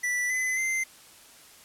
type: tone with pitch steps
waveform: square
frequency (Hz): 1970 / 2023 / 2078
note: B6 / B6 / C7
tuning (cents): -5 / +41 / -12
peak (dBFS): -26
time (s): 0.03-0.84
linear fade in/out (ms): 10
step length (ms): 270
effects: white hiss -52 dBFS RMS until 1.64 s + low-pass 12000 Hz 12 dB/octave